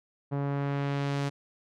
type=tone with low-pass filter sweep; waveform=sawtooth; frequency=140.9 Hz; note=C#3; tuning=29 cents sharp; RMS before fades=-30 dBFS; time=0.31-1.3 s; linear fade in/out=20 ms; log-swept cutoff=930 to 7100 Hz; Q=0.76; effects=none